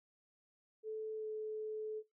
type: tone with pitch glide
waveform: sine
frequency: 436 to 432 Hz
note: A4 to A4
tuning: -16 to -32 cents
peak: -39 dBFS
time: 0.83-2.03 s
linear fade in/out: 50 ms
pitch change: -16 cents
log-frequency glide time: 1.16-1.27 s
effects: noise-tail reverb RT60 0.2 s tail -19 dB re dry